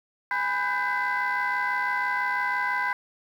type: tone cluster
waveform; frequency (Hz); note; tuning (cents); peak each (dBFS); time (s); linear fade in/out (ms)
sine; 825 / 996 / 1510 / 1576 / 2020; G#5 / B5 / F#6 / G6 / B6; -12 / +14 / +35 / +9 / +39; -33 / -27 / -32 / -28 / -29; 0.31-2.93; 2
effects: tanh soft clip ceiling -18 dBFS + 9-bit